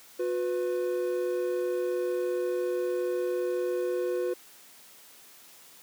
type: tone pair together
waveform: triangle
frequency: 360 / 497.1 Hz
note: F#4 / B4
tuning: -47 / +11 cents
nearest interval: tritone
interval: 558 cents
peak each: -27 / -28 dBFS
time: 0.19-4.34 s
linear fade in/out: 10 ms
effects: white hiss -53 dBFS RMS until 5.82 s + high-pass 150 Hz 12 dB/octave